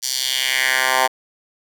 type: tone with high-pass filter sweep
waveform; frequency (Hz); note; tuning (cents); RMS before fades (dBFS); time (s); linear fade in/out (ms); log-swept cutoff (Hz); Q
10% pulse; 130; C3; -11; -19; 0.02-1.08; 20; 5500 to 890; 2.1
effects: none